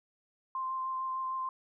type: tone with vibrato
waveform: sine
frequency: 1046.5 Hz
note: C6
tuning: in tune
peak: -32 dBFS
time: 0.55-1.49 s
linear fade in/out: 2 ms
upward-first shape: sine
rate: 6.6 Hz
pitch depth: 11 cents each way
effects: none